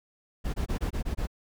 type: noise bursts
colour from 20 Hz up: brown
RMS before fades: -29 dBFS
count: 7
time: 0.44-1.272 s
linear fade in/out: 20 ms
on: 100 ms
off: 22 ms
effects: none